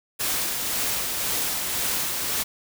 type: noise with tremolo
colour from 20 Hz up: white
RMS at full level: -25 dBFS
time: 0.19-2.44 s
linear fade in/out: 20 ms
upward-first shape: sine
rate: 1.9 Hz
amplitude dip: 30%
effects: none